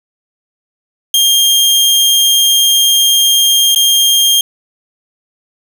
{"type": "tone with dropouts", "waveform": "sawtooth", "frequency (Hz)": 3212, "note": "G7", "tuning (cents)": 41, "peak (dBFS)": -4, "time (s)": [1.14, 4.41], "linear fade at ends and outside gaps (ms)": 2, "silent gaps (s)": [3.748, 3.759], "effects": []}